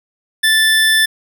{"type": "tone", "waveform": "25% pulse", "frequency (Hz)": 1760, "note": "A6", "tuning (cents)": 0, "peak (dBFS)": -6, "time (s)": [0.43, 1.06], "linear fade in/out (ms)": 10, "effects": []}